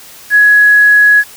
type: tone with quantisation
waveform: sine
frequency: 1677 Hz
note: G#6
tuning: 16 cents sharp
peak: -3 dBFS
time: 0.3-1.24 s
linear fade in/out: 50 ms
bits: 5
effects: white hiss -35 dBFS RMS until 1.36 s